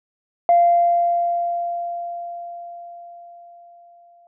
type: tone with exponential decay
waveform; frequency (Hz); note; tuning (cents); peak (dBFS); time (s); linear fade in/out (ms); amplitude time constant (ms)
sine; 692; F5; -16; -9; 0.49-4.27; 1; 820
effects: tanh soft clip ceiling -6 dBFS